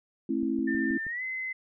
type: chord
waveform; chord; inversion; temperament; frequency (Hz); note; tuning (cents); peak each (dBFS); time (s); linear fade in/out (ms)
sine; A minor; none; equal with one note detuned; 220 / 267.6 / 329.6; A3 / C4 / E4; 0 / +39 / 0; -32 / -29 / -30; 0.29-0.98; 5
type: click train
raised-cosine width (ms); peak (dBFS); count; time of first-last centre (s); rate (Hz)
3; -32; 5; 0.43-1.067; 6.28
type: tone with pitch glide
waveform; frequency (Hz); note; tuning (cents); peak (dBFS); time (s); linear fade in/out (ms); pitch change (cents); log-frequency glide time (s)
sine; 1793 to 2048; A6 to C7; +32 to -38; -31; 0.67-1.53; 10; +230; 1.06-1.23
effects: none